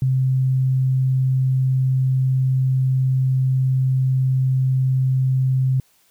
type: tone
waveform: sine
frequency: 130.81 Hz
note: C3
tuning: in tune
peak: -15 dBFS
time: 0.02-5.8 s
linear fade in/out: 2 ms
effects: white hiss -59 dBFS RMS until 6.1 s